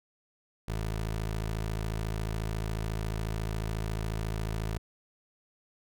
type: tone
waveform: 20% pulse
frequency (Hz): 54.1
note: A1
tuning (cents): -29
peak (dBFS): -26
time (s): 0.68-4.78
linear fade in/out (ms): 5
effects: none